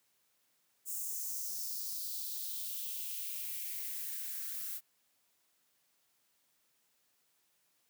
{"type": "noise with high-pass filter sweep", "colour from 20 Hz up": "violet", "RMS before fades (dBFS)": -40, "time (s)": [0.85, 4.81], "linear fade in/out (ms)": 50, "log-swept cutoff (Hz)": [7500, 1300], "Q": 3, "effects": ["white hiss -75 dBFS RMS until 7.89 s", "high-pass 100 Hz 12 dB/octave"]}